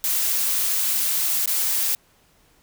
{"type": "noise with dropouts", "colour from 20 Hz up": "blue", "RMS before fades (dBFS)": -22, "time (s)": [0.04, 1.95], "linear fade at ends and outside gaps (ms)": 1, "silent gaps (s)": [1.459, 1.475], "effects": ["pink hiss -59 dBFS RMS until 2.62 s"]}